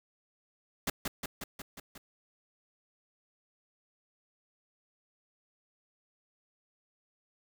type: noise with echo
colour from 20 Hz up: pink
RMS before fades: -31 dBFS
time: 0.87-0.9 s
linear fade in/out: 5 ms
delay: 180 ms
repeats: 6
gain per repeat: -3 dB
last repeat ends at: 1.98 s
effects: none